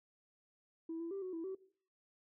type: tone with pitch steps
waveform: sine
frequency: 327.2 / 334.7 / 392.2 / 370.1 / 329.3 / 380.8 Hz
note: E4 / E4 / G4 / F#4 / E4 / F#4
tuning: -13 / +26 / +1 / 0 / -2 / +50 cents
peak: -38 dBFS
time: 0.89-1.55 s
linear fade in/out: 5 ms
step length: 110 ms
effects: noise-tail reverb RT60 0.5 s tail -18 dB re dry + tanh soft clip ceiling -36 dBFS